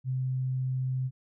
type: tone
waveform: sine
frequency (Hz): 129.6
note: C3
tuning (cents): -16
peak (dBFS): -27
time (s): 0.04-1.11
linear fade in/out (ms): 50
effects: none